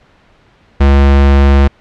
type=tone; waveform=square; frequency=69.4 Hz; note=C#2; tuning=3 cents sharp; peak=-5 dBFS; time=0.8-1.68 s; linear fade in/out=10 ms; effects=pink hiss -48 dBFS RMS until 1.8 s + low-pass 3000 Hz 12 dB/octave